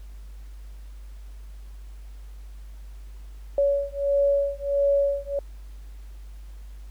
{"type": "beating tone pair", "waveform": "sine", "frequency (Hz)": [562, 563.5], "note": ["C#5", "C#5"], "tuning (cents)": [24, 28], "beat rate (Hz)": 1.5, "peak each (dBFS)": -23, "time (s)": [3.58, 5.39], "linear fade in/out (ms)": 2, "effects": ["added 50 Hz sine -38 dBFS peak until 6.9 s", "pink hiss -59 dBFS RMS until 6.9 s"]}